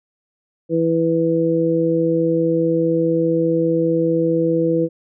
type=harmonic tone; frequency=164.81 Hz; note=E3; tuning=in tune; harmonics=1 / 2 / 3; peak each=-22 / -18 / -18 dBFS; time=0.69-4.89 s; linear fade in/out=50 ms; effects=none